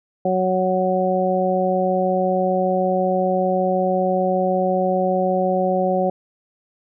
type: harmonic tone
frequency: 185.3 Hz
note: F#3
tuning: 3 cents sharp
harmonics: 1 / 2 / 3 / 4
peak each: -23 / -24 / -20 / -22 dBFS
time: 0.25-6.1 s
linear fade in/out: 5 ms
effects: none

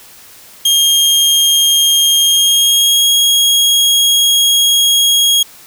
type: tone with pitch glide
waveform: sawtooth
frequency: 3226 to 3286 Hz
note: G7 to G#7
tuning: +49 to -19 cents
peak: -5 dBFS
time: 0.65-5.43 s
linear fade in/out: 5 ms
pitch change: +32 cents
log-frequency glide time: 2.21-3.1 s
effects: white hiss -39 dBFS RMS until 5.66 s

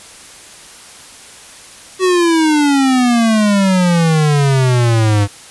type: exponential sweep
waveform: square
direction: down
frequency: 378.1 to 99.9 Hz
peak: -10 dBFS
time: 1.99-5.28 s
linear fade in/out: 50 ms
effects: white hiss -37 dBFS RMS until 5.5 s + resampled to 24000 Hz

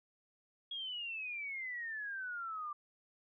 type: exponential sweep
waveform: sine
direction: down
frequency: 3322 to 1174.7 Hz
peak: -39 dBFS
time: 0.71-2.73 s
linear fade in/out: 5 ms
effects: none

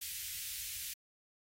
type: band-stop noise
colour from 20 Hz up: white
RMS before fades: -42 dBFS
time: 0.01-0.94 s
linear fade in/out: 10 ms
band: 100 to 2100 Hz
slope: 24 dB/octave
effects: AAC 48 kbps

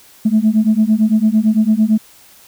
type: beating tone pair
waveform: sine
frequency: 212.8 / 221.7 Hz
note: G#3 / A3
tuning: +42 / +13 cents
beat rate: 8.9 Hz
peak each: -12 dBFS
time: 0.25-1.98 s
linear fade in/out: 10 ms
effects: tanh soft clip ceiling -4 dBFS + white hiss -45 dBFS RMS until 2.47 s

